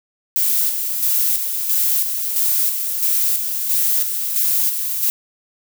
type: noise with tremolo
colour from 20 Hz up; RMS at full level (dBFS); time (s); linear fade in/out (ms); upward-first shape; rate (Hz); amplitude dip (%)
violet; -17; 0.36-5.1; 0; square; 1.5; 45
effects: none